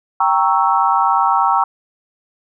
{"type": "chord", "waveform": "sine", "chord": "G diminished seventh", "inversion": "none", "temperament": "equal", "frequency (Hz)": [784, 932.3, 1108.7, 1318.5], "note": ["G5", "Bb5", "Db6", "Fb6"], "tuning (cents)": [0, 0, 0, 0], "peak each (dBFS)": [-17, -16, -18, -18], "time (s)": [0.2, 1.64], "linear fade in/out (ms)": 5, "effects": []}